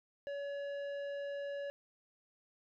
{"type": "tone with tanh clipping", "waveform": "sine", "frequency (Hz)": 566, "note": "C#5", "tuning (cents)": 36, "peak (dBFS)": -40, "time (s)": [0.27, 1.7], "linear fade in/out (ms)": 0, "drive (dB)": 11, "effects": []}